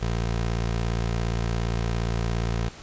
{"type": "tone", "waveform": "20% pulse", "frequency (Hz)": 57.3, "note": "A#1", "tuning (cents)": -29, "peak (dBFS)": -19, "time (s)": [0.01, 2.69], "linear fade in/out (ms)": 10, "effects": ["pink hiss -44 dBFS RMS until 2.82 s", "resampled to 16000 Hz"]}